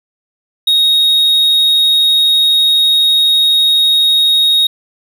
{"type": "tone", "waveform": "triangle", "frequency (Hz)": 3752, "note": "A#7", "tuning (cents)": 11, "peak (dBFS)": -6, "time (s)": [0.67, 4.67], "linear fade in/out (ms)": 5, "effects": []}